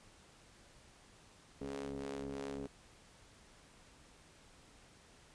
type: ring-modulated tone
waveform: sawtooth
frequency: 69.3 Hz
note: C#2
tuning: in tune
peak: -34 dBFS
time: 1.61-2.67 s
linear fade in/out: 5 ms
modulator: 345 Hz
effects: pink hiss -62 dBFS RMS until 5.34 s + resampled to 22050 Hz